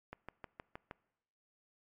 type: click train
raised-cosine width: 0.5 ms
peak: -29 dBFS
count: 6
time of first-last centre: 0.13-0.911 s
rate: 6.4 Hz
effects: noise-tail reverb RT60 0.9 s tail -22 dB re dry + MP3 64 kbps